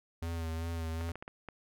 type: tone with vibrato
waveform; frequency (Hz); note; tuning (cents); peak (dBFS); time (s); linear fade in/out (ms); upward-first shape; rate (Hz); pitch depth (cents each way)
square; 82.41; E2; 0; -35; 0.22-1.12; 5; sine; 2.6; 33
type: clicks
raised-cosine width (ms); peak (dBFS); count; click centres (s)
0.5; -28; 6; 1.011 / 1.091 / 1.156 / 1.225 / 1.279 / 1.487
effects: none